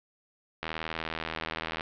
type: click train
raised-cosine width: 0.3 ms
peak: -16 dBFS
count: 96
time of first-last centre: 0.63-1.809 s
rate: 80.6 Hz
effects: low-pass 4000 Hz 12 dB/octave